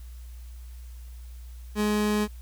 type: tone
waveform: 30% pulse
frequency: 210 Hz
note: G#3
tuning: 19 cents sharp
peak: -20 dBFS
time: 1.75-2.28 s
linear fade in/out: 50 ms
effects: added 60 Hz sine -39 dBFS peak until 2.41 s + white hiss -58 dBFS RMS until 2.41 s